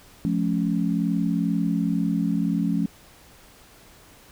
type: chord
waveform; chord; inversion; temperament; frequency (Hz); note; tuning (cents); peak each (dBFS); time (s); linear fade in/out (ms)
sine; F augmented; none; equal with one note detuned; 174.61 / 215 / 277.2; F3 / A3 / C#4; 0 / -40 / 0; -24 / -25 / -26; 0.25-2.86; 0
effects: pink hiss -51 dBFS RMS until 4.31 s

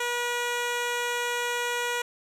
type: tone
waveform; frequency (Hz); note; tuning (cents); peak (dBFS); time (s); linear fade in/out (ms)
10% pulse; 482.4; B4; -41; -18; 0-2.02; 5
effects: low-pass 11000 Hz 12 dB/octave + 10-bit

